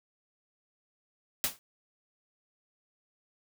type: noise with exponential decay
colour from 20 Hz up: white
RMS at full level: -25 dBFS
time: 1.44-1.59 s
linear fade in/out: 0 ms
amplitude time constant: 31 ms
effects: none